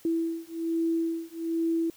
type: beating tone pair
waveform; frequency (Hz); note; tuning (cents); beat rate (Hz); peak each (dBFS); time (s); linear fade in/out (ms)
sine; 329.6 / 330.8; E4 / E4; 0 / +6; 1.2; -29; 0.05-1.9; 2
effects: white hiss -56 dBFS RMS until 1.96 s